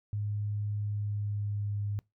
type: tone with pitch glide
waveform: sine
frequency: 103.83 to 102.46 Hz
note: G#2 to G#2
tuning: 0 to -23 cents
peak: -30 dBFS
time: 0.13-1.99 s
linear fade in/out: 0 ms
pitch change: -23 cents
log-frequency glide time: 0.79-1.82 s
effects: noise-tail reverb RT60 0.2 s tail -24 dB re dry